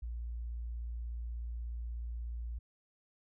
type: tone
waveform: sine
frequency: 58.3 Hz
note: A#1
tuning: 1 cent sharp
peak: -37 dBFS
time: 0.02-2.59 s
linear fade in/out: 10 ms
effects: none